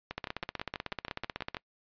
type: two click trains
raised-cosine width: 0.3 ms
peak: -20 / -18 dBFS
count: 10 / 23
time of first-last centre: 0.11-1.569 / 0.18-1.546 s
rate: 6.17 / 16.1 Hz
effects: noise-tail reverb RT60 0.1 s tail -24 dB re dry + resampled to 11025 Hz